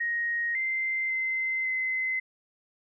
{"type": "tone with pitch steps", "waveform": "sine", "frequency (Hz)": [1875, 2081, 2067, 2051], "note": ["A#6", "C7", "C7", "C7"], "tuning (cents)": [10, -10, -22, -35], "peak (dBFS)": -26, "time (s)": [0, 2.2], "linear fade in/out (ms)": 10, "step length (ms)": 550, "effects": []}